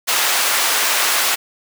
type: high-pass noise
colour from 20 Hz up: pink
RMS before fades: -17 dBFS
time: 0.07-1.36 s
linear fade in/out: 20 ms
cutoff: 980 Hz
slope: 12 dB/octave
effects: none